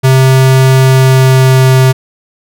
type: tone with pitch glide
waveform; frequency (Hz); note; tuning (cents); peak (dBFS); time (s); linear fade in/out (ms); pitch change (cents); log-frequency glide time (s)
square; 131.7 to 130.64; C3 to C3; +12 to -2; -4; 0.03-1.93; 20; -14; 0.8-1.78
effects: none